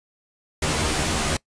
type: noise with comb filter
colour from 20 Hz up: pink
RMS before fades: -23 dBFS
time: 0.62-1.37 s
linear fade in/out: 5 ms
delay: 13 ms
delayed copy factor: +0.7
effects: noise-tail reverb RT60 0.1 s tail -23 dB re dry + resampled to 22050 Hz